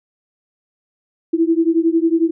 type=beating tone pair; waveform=sine; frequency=325.2 / 336.2 Hz; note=E4 / E4; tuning=-23 / +34 cents; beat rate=11 Hz; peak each=-15 / -16 dBFS; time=1.33-2.31 s; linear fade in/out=10 ms; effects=none